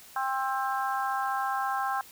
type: harmonic tone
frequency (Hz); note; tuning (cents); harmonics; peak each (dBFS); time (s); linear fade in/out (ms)
265.1; C4; +23; 3 / 4 / 5 / 6; -30 / -32 / -34 / -36; 0.16-2.01; 2
effects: white hiss -51 dBFS RMS until 2.11 s